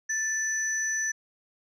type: tone pair together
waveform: sine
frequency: 1761 / 5973 Hz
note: A6 / F#8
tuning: +1 / +15 cents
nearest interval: octave + major sixth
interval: 2114 cents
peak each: -28 dBFS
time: 0.09-1.12 s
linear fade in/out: 10 ms
effects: tanh soft clip ceiling -19 dBFS